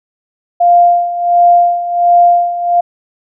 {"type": "tone with tremolo", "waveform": "sine", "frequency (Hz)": 698.5, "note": "F5", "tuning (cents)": 0, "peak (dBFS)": -3, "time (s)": [0.6, 2.81], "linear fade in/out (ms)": 10, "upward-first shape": "sine", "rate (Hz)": 1.4, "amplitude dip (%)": 75, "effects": []}